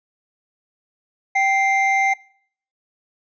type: tone pair together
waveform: triangle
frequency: 779.9 / 2093 Hz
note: G5 / C7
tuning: -9 / 0 cents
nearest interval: octave + perfect fourth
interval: 1709 cents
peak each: -16 dBFS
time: 1.35-2.14 s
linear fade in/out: 10 ms
effects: noise-tail reverb RT60 0.6 s tail -24 dB re dry + resampled to 16000 Hz